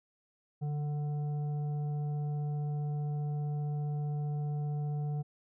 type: tone with frequency modulation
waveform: sine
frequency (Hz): 146.8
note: D3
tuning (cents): 0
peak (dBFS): -31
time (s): 0.61-5.23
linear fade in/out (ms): 20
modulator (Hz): 593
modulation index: 0.27
effects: none